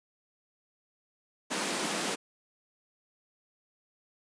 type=high-pass noise; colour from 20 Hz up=pink; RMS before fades=-32 dBFS; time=1.5-2.16 s; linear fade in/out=20 ms; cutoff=180 Hz; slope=48 dB/octave; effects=resampled to 22050 Hz